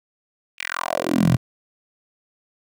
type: tone with high-pass filter sweep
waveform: 10% pulse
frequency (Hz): 43.2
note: F1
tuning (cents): -18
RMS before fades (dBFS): -21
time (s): 0.58-1.37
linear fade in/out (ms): 20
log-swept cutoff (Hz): 2600 to 110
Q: 4.3
effects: none